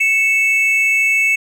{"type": "tone pair together", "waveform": "triangle", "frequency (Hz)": [2217, 2633], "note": ["C#7", "E7"], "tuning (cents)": [0, -3], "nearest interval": "minor third", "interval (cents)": 297, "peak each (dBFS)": -13, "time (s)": [0, 1.36], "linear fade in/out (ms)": 10, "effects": []}